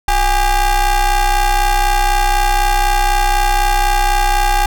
45% pulse ring-modulated tone, 395 Hz, G4, 13 cents sharp, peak -8 dBFS, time 0.08-4.66 s, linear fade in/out 2 ms, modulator 427 Hz, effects none

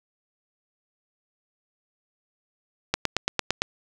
click train, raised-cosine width 0.2 ms, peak -4 dBFS, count 7, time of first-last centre 2.94-3.62 s, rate 8.83 Hz, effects none

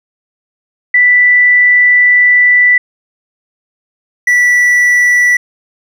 sine / triangle tone pair in turn, 1975.5 / 1959.6 Hz, B6 / B6, 0 / -14 cents, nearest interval unison, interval 14 cents, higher first, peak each -4 dBFS, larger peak neither, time 0.94-2.78 / 4.27-5.37 s, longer first, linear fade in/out 5 ms, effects none

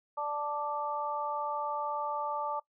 harmonic tone, 293.7 Hz, D4, in tune, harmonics 2 / 3 / 4, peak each -38 / -34 / -36 dBFS, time 0.17-2.6 s, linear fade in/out 10 ms, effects noise-tail reverb RT60 0.1 s tail -20 dB re dry

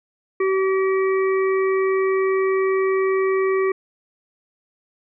harmonic tone, 382.5 Hz, G4, 42 cents flat, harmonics 1 / 3 / 5 / 6, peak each -17 / -27 / -31 / -33 dBFS, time 0.4-3.72 s, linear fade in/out 5 ms, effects none

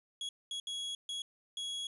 40% pulse tone bursts at uneven times, 3330 Hz, G#7, 4 cents sharp, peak -36 dBFS, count 5, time 0.21-0.29 / 0.51-0.6 / 0.67-0.95 / 1.09-1.22 / 1.57-1.87 s, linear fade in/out 2 ms, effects resampled to 24000 Hz

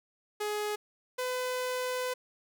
sawtooth tone pair in turn, 419.3 / 504.3 Hz, G#4 / B4, +17 / +36 cents, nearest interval minor third, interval 319 cents, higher second, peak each -27 dBFS, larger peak neither, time 0.4-0.76 / 1.18-2.14 s, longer second, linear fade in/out 10 ms, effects none

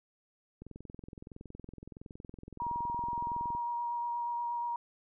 click train, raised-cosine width 3 ms, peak -33 dBFS, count 64, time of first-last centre 0.62-3.55 s, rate 21.5 Hz
sine tone with vibrato, 950 Hz, A#5, 33 cents sharp, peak -32 dBFS, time 2.6-4.76 s, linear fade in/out 2 ms, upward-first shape sine, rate 8.4 Hz, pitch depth 11 cents each way
effects none

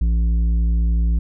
triangle tone with tanh clipping, 56.9 Hz, A#1, 41 cents flat, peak -16 dBFS, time 0.01-1.19 s, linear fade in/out 5 ms, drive 12 dB, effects none

